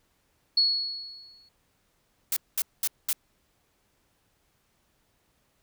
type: tone with exponential decay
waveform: sine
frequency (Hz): 4363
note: C#8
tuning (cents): -28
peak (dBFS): -17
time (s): 0.57-1.49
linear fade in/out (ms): 5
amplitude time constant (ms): 200
type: noise bursts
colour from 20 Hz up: blue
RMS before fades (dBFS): -26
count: 4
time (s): 2.32-3.13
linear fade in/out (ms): 2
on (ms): 45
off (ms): 210
effects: pink hiss -70 dBFS RMS until 5.62 s